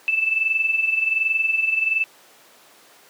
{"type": "tone with amplitude modulation", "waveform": "sine", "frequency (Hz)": 2637, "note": "E7", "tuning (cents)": 0, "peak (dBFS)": -15, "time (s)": [0.08, 2.04], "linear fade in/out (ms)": 0, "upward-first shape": "sine", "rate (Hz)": 21.3, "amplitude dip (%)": 65, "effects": ["pink hiss -50 dBFS RMS until 3.09 s", "high-pass 400 Hz 12 dB/octave"]}